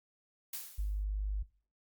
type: noise with exponential decay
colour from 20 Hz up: blue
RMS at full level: -38 dBFS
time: 0.53-1.04 s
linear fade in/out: 5 ms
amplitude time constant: 110 ms
type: tone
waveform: sine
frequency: 50.6 Hz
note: G#1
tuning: 44 cents flat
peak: -31 dBFS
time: 0.78-1.43 s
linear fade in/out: 10 ms
effects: noise-tail reverb RT60 0.4 s tail -21 dB re dry + Opus 48 kbps